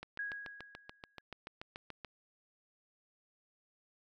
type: click train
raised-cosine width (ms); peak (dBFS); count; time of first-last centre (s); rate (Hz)
0.3; -28; 15; 0.03-2.047; 6.94
type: tone with exponential decay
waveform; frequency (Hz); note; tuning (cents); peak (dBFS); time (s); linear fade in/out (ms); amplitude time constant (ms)
sine; 1652; G#6; -10; -35; 0.19-1.21; 2; 220
effects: none